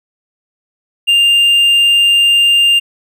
triangle tone, 2799 Hz, F7, 3 cents sharp, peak -5 dBFS, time 1.07-2.8 s, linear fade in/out 20 ms, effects none

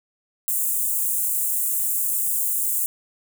white high-pass noise, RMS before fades -23 dBFS, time 0.48-2.86 s, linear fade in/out 0 ms, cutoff 7500 Hz, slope 48 dB/octave, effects none

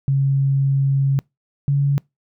sine tone pair in turn, 137.1 / 140.79 Hz, C#3 / C#3, -19 / +27 cents, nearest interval unison, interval 46 cents, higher second, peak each -14 dBFS, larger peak neither, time 0.08-1.19 / 1.68-1.98 s, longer first, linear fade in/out 0 ms, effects noise-tail reverb RT60 0.2 s tail -26 dB re dry

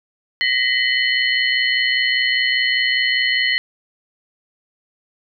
sine tone cluster, 1896 / 2021 / 3010 / 4261 Hz, A#6 / B6 / F#7 / C8, +29 / +39 / +29 / +31 cents, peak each -21 / -19 / -21 / -24 dBFS, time 0.41-3.58 s, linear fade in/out 0 ms, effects none

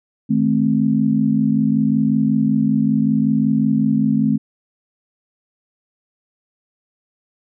sine chord, A diminished, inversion second, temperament equal with one note detuned, 155.56 / 216.3 / 261.6 Hz, Eb3 / A3 / C4, 0 / -29 / 0 cents, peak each -21 / -16 / -18 dBFS, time 0.29-4.38 s, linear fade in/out 20 ms, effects none

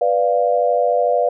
sine chord, B diminished, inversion none, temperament equal, 493.9 / 587.3 / 698.5 Hz, B4 / D5 / F5, 0 / 0 / 0 cents, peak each -18 dBFS, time 0.01-1.29 s, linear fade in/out 5 ms, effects none

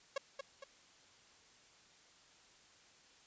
sawtooth tone with echo, 549 Hz, C#5, 17 cents flat, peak -31 dBFS, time 0.16-0.18 s, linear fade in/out 5 ms, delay 230 ms, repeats 2, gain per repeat -6 dB, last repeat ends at 0.64 s, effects white hiss -64 dBFS RMS until 3.26 s + resampled to 16000 Hz

